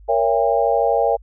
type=chord; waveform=sine; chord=A# diminished seventh; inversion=none; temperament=just; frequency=466.2 / 559.4 / 671.3 / 805.5 Hz; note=A#4 / C#5 / E5 / G5; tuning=0 / +16 / +31 / +47 cents; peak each=-20 dBFS; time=0.08-1.17 s; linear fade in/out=20 ms; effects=added 50 Hz sine -41 dBFS peak until 1.22 s